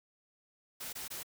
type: noise bursts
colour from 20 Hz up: white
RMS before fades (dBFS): -42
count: 3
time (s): 0.8-1.232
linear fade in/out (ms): 10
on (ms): 130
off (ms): 21
effects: none